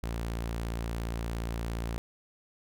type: tone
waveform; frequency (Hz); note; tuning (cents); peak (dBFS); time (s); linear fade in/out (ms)
sawtooth; 57.2; A#1; -32; -28; 0.03-1.98; 0
effects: none